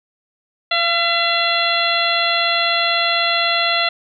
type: harmonic tone with a mistuned harmonic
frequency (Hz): 682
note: F5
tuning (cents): -41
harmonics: 1 / 2 / 3 / 4 / 5 / 6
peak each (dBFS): -22 / -22 / -22 / -22 / -22 / -22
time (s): 0.71-3.89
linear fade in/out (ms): 5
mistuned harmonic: 3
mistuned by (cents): -25
effects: none